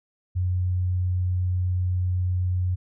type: tone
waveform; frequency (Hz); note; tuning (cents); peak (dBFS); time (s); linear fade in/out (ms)
sine; 90.8; F#2; -32; -21; 0.35-2.76; 20
effects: none